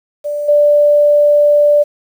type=tone with level steps; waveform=sine; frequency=587.3 Hz; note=D5; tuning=in tune; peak=-16 / -6 dBFS; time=0.24-1.84 s; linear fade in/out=20 ms; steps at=0.48 s; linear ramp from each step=10 ms; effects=7-bit